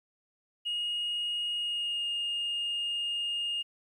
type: tone with pitch glide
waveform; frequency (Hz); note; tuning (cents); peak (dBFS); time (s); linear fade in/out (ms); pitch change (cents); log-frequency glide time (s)
sine; 2871 to 2838; F7 to F7; +47 to +27; -28; 0.65-3.63; 20; -20; 1.57-2.07
effects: tanh soft clip ceiling -27 dBFS + 11-bit